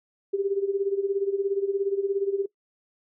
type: tone with tremolo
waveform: sine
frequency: 395.5 Hz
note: G4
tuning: 15 cents sharp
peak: -20 dBFS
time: 0.33-2.46 s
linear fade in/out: 10 ms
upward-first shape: sine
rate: 17 Hz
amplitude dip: 80%
effects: noise-tail reverb RT60 0.1 s tail -20 dB re dry